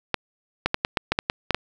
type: clicks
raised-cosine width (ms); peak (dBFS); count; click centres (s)
0.3; -4; 10; 0.143 / 0.66 / 0.744 / 0.849 / 0.972 / 1.12 / 1.189 / 1.299 / 1.507 / 1.546
effects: 7-bit